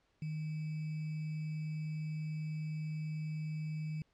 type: tone with sample-and-hold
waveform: sine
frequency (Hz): 154.9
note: D#3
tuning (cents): -7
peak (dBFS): -36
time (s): 0.22-4.02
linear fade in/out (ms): 2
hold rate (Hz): 2450
effects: pink hiss -75 dBFS RMS until 4.13 s + low-pass 5000 Hz 12 dB/octave